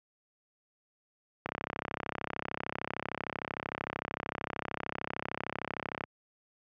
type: click train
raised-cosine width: 0.5 ms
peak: -18 dBFS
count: 153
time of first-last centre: 1.46-6.038 s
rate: 33.2 Hz
effects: high-pass 100 Hz 12 dB/octave